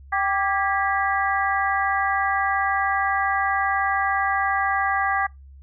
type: harmonic tone with a mistuned harmonic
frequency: 391.3 Hz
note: G4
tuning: 3 cents flat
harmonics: 2 / 3 / 4 / 5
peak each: -23 / -25 / -26 / -27 dBFS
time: 0.12-5.27 s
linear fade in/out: 10 ms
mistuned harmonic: 4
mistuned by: +71 cents
effects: noise-tail reverb RT60 0.2 s tail -24 dB re dry + added 68 Hz sine -42 dBFS peak until 5.62 s